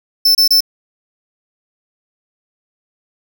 45% pulse tone bursts, 5300 Hz, E8, 9 cents sharp, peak -8 dBFS, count 3, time 0.25-0.606 s, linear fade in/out 5 ms, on 100 ms, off 28 ms, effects none

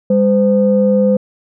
sine tone pair together, 201.7 / 511.9 Hz, G3 / C5, +50 / -38 cents, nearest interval octave + major third, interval 1612 cents, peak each -11 dBFS, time 0.1-1.17 s, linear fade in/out 5 ms, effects tanh soft clip ceiling -1 dBFS

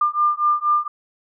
sine beating tone pair, 1197 / 1201.2 Hz, D6 / D6, +33 / +39 cents, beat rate 4.2 Hz, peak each -19 dBFS, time 0.01-0.88 s, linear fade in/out 5 ms, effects none

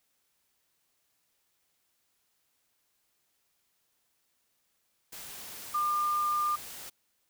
sine tone in noise, 1200 Hz, D6, 37 cents sharp, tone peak -26 dBFS, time 5.74-6.56 s, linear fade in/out 10 ms, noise white, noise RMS -44 dBFS, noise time 5.12-6.9 s, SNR +15 dB, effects white hiss -75 dBFS RMS until 7.29 s

